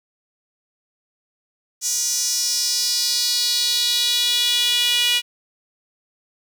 sawtooth tone with high-pass filter sweep, 484.7 Hz, B4, 32 cents flat, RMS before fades -20 dBFS, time 1.81-5.22 s, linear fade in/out 50 ms, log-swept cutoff 6300 to 2900 Hz, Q 4.2, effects none

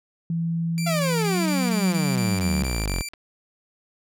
sine tone with pitch glide, 166.5 to 185.81 Hz, E3 to F#3, +18 to +8 cents, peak -22 dBFS, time 0.3-2.63 s, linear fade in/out 2 ms, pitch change +190 cents, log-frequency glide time 1.26-1.4 s
15% pulse tone bursts, 2349 Hz, D7, in tune, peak -24 dBFS, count 10, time 0.78-3.087 s, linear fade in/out 0 ms, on 210 ms, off 23 ms
sawtooth exponential sweep, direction down, 698.5 to 41.02 Hz, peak -20 dBFS, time 0.86-3.02 s, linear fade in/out 10 ms
clicks, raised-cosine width 0.3 ms, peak -28 / -28 dBFS, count 2, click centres 3.135 / 3.138 s
effects none

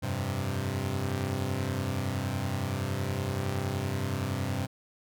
sawtooth chord, F suspended second, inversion none, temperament equal, 87.31 / 98 / 130.81 Hz, F2 / G2 / C3, 0 / 0 / 0 cents, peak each -34 / -28 / -29 dBFS, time 0.02-4.67 s, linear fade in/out 20 ms, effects none

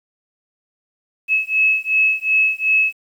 sine beating tone pair, 2583 / 2585.7 Hz, E7 / E7, -36 / -34 cents, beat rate 2.7 Hz, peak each -17 dBFS, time 1.28-2.93 s, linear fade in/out 50 ms, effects 8-bit

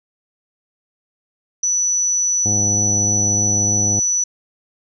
sine tone, 5940 Hz, F#8, 6 cents sharp, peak -15 dBFS, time 1.63-4.24 s, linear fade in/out 5 ms
harmonic tone, 103.3 Hz, G#2, 9 cents flat, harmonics 1 / 2 / 3 / 4 / 5 / 6 / 7 / 8, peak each -22 / -26 / -30 / -35 / -35 / -41 / -36 / -41 dBFS, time 2.45-4 s, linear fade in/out 10 ms
effects none

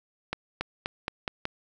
accelerating click train, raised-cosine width 0.3 ms, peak -13 dBFS, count 6, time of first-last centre 0.33-1.454 s, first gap 280 ms, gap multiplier 0.89, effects none

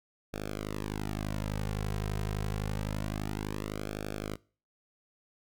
sawtooth tone with flanger, 51.8 Hz, G#1, 4 cents flat, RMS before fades -35 dBFS, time 0.33-4.36 s, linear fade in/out 10 ms, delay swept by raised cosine 1 to 3.5 ms, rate 0.27 Hz, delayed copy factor -0.95, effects noise-tail reverb RT60 0.4 s tail -23 dB re dry

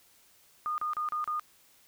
sine tone bursts, 1223 Hz, D#6, 30 cents flat, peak -29 dBFS, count 5, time 0.66-1.396 s, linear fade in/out 0 ms, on 120 ms, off 34 ms, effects white hiss -62 dBFS RMS until 1.87 s

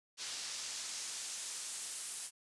pink noise with band-pass filter sweep, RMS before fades -43 dBFS, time 0.17-2.31 s, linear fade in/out 50 ms, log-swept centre 5200 to 9600 Hz, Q 1.2, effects resampled to 24000 Hz

